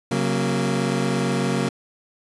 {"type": "chord", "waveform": "25% pulse", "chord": "F# major", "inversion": "second", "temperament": "equal with one note detuned", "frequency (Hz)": [135.66, 185, 233.1], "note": ["C#3", "F#3", "A#3"], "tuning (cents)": [-37, 0, 0], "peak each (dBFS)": -21, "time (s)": [0.11, 1.69], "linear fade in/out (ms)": 5, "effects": ["resampled to 24000 Hz"]}